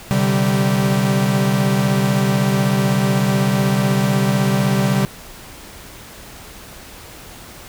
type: chord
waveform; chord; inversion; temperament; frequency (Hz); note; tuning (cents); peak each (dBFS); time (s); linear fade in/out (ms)
45% pulse; C suspended second; none; equal with one note detuned; 130.81 / 146.83 / 194.42; C3 / D3 / G3; 0 / 0 / -14; -19 / -22 / -17; 0.11-5.05; 0
effects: pink hiss -38 dBFS RMS until 7.68 s